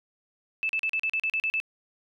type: tone bursts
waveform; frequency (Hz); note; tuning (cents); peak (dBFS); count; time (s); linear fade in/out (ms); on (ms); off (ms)
sine; 2628; E7; -6; -24; 10; 0.63-1.601; 0; 62; 39
effects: none